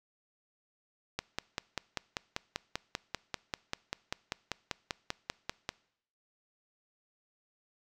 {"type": "click train", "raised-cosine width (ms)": 0.2, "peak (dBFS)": -15, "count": 24, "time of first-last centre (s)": [1.19, 5.691], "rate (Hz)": 5.11, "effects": ["noise-tail reverb RT60 0.7 s tail -23 dB re dry"]}